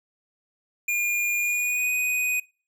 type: tone with pitch glide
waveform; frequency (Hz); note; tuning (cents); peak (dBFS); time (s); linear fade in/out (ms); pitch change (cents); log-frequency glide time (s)
square; 2420 to 2491; D#7 to D#7; -49 to +1; -23; 0.88-2.4; 5; +50; 1.39-1.92
effects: noise-tail reverb RT60 0.4 s tail -24 dB re dry